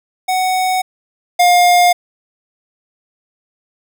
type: tone pair in turn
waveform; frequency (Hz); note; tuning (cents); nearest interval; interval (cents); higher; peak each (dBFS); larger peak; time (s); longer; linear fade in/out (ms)
square; 744 / 709.3; F#5 / F5; +9 / +27; minor second; 82; first; -14 / -8; second; 0.28-0.82 / 1.39-1.93; neither; 10
effects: none